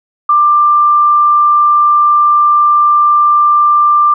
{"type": "tone", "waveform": "sine", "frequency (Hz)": 1186, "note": "D6", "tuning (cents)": 17, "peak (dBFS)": -5, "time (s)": [0.29, 4.14], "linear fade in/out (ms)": 5, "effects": []}